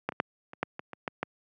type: clicks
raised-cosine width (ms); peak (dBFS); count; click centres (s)
0.5; -13 / -26 / -10 / -27 / -12 / -21 / -24 / -15 / -14; 9; 0.09 / 0.122 / 0.201 / 0.534 / 0.63 / 0.794 / 0.933 / 1.078 / 1.23
effects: high-pass 150 Hz 12 dB/octave